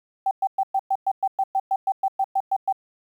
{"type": "tone bursts", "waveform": "sine", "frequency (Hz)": 775, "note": "G5", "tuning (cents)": -20, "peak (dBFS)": -18, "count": 16, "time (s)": [0.26, 2.726], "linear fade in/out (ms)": 5, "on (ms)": 51, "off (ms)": 110, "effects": ["9-bit"]}